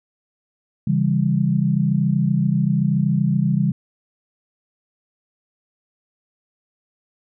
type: chord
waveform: sine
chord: C# diminished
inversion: none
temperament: just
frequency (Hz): 138.59 / 166.31 / 199.57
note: C#3 / E3 / G3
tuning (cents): 0 / +16 / +31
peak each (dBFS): -20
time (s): 0.87-3.72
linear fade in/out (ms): 5
effects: none